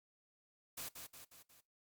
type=noise with echo; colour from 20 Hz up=white; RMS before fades=-45 dBFS; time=0.77-0.89 s; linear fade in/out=10 ms; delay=180 ms; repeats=4; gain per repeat=-5 dB; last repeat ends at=1.61 s; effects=noise-tail reverb RT60 0.2 s tail -19 dB re dry + Opus 48 kbps